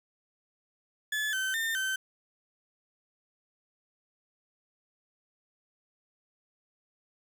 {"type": "tone with pitch steps", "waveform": "35% pulse", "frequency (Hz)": [1722, 1538, 1810, 1542], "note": ["A6", "G6", "A6", "G6"], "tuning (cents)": [-38, -33, 48, -29], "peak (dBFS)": -27, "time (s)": [1.12, 1.96], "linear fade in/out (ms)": 5, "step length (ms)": 210, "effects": ["10-bit"]}